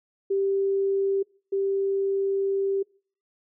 sine tone pair in turn, 392 / 392 Hz, G4 / G4, 0 / 0 cents, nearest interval unison, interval 0 cents, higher neither, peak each -21 / -22 dBFS, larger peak first, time 0.3-1.23 / 1.52-2.83 s, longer second, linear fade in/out 10 ms, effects noise-tail reverb RT60 0.5 s tail -26 dB re dry

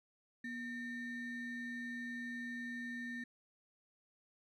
triangle ring-modulated tone, 1027 Hz, C6, 33 cents flat, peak -36 dBFS, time 0.44-3.24 s, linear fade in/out 5 ms, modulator 785 Hz, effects none

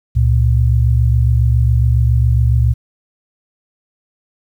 sine tone pair together, 69.3 / 116.55 Hz, C#2 / A#2, 0 / 0 cents, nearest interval major sixth, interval 900 cents, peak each -12 dBFS, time 0.15-2.74 s, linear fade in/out 20 ms, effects 8-bit

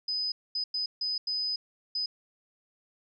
sine tone bursts at uneven times, 5010 Hz, D#8, 11 cents sharp, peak -28 dBFS, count 6, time 0.08-0.32 / 0.55-0.64 / 0.74-0.86 / 1.01-1.18 / 1.27-1.56 / 1.95-2.06 s, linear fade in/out 5 ms, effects none

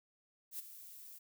violet noise with ADSR envelope, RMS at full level -41 dBFS, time 0.51-1.19 s, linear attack 80 ms, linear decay 16 ms, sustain -12 dB, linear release 14 ms, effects none

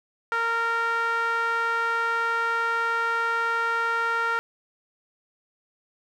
sawtooth tone with band-pass filter, 461.6 Hz, A#4, 17 cents flat, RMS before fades -25 dBFS, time 0.32-4.39 s, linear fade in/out 0 ms, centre 1400 Hz, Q 3.3, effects none

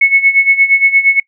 sine tone with tremolo, 2200 Hz, C#7, 14 cents flat, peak -3 dBFS, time 0.01-1.2 s, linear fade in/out 5 ms, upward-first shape sine, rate 8.6 Hz, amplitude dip 80%, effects noise-tail reverb RT60 0.1 s tail -24 dB re dry

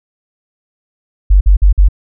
sine tone bursts, 47.84 Hz, G1, 41 cents flat, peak -3 dBFS, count 4, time 1.3-1.887 s, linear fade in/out 10 ms, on 110 ms, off 49 ms, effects none

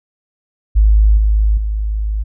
sine tone with level steps, 52.7 Hz, G#1, 26 cents sharp, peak -6 / -9 / -15 dBFS, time 0.75-2.24 s, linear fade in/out 20 ms, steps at 1.17 / 1.57 s, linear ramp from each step 5 ms, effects none

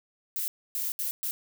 violet noise bursts at uneven times, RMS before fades -31 dBFS, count 4, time 0.36-0.48 / 0.75-0.92 / 0.99-1.11 / 1.23-1.31 s, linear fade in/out 0 ms, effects none

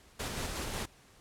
pink noise with tremolo, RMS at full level -36 dBFS, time 0.19-0.86 s, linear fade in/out 10 ms, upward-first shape square, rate 5.5 Hz, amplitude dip 25%, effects pink hiss -60 dBFS RMS until 1.2 s + low-pass 11000 Hz 12 dB/octave

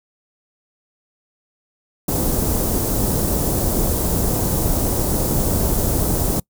pink band-stop noise, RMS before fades -19 dBFS, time 2.08-6.4 s, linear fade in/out 5 ms, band 610 to 9100 Hz, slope 12 dB/octave, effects noise-tail reverb RT60 0.1 s tail -26 dB re dry

